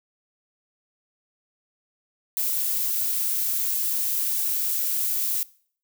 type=noise; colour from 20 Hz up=violet; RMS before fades=-25 dBFS; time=2.37-5.43 s; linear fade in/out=0 ms; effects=noise-tail reverb RT60 0.5 s tail -21 dB re dry